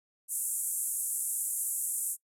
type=band-pass noise; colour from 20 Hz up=white; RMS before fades=-33 dBFS; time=0.28-2.17 s; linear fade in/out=50 ms; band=7700 to 12000 Hz; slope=48 dB/octave; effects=noise-tail reverb RT60 0.1 s tail -22 dB re dry